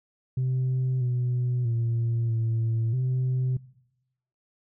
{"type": "tone with pitch steps", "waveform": "sine", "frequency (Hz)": [128.9, 123.8, 116.2, 113.6, 128.2], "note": ["C3", "B2", "A#2", "A#2", "C3"], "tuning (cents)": [-26, 5, -5, -44, -35], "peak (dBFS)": -21, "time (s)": [0.37, 3.57], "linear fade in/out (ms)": 5, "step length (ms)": 640, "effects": ["noise-tail reverb RT60 0.9 s tail -22 dB re dry", "tanh soft clip ceiling -21 dBFS"]}